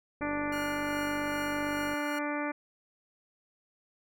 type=click train; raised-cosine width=2 ms; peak=-31 dBFS; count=85; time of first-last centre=0.21-1.935 s; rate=48.7 Hz
type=harmonic tone; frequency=293.7 Hz; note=D4; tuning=in tune; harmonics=1 / 2 / 3 / 4 / 5 / 6 / 7 / 8; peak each=-34 / -37 / -39 / -40 / -41 / -42 / -42 / -43 dBFS; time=0.21-2.52 s; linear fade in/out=10 ms
type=tone with tremolo; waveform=sawtooth; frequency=1433 Hz; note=F6; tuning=44 cents sharp; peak=-34 dBFS; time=0.52-2.19 s; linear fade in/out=5 ms; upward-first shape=triangle; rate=2.5 Hz; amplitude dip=45%
effects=none